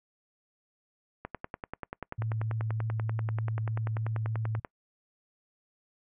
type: click train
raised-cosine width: 0.5 ms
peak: -20 dBFS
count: 36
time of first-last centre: 1.25-4.648 s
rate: 10.3 Hz
type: tone with vibrato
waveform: sine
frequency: 110.6 Hz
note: A2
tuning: 9 cents sharp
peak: -29 dBFS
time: 2.18-4.6 s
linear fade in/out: 10 ms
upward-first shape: triangle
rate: 3.3 Hz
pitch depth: 12 cents each way
effects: noise-tail reverb RT60 0.1 s tail -26 dB re dry + low-pass 2000 Hz 12 dB/octave